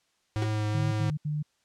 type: tone with vibrato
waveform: square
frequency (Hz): 107.1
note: A2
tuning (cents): -46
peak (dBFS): -27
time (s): 0.36-1.1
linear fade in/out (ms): 0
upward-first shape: triangle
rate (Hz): 2.4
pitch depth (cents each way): 22
type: tone with exponential decay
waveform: 30% pulse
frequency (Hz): 372.4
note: F#4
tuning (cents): +11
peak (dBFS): -26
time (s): 0.42-0.51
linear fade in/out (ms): 1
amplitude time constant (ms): 19
type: tone bursts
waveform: sine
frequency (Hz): 150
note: D3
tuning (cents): +37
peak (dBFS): -27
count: 3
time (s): 0.74-1.428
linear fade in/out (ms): 10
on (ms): 180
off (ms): 74
effects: white hiss -71 dBFS RMS until 1.64 s + low-pass 7000 Hz 12 dB/octave